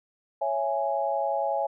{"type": "chord", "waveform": "sine", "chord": "C# minor", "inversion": "none", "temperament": "just", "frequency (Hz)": [554.4, 665.2, 831.5], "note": ["C#5", "E5", "G#5"], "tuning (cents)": [0, 16, 2], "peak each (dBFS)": [-29, -29, -28], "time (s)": [0.41, 1.67], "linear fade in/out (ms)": 10, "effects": []}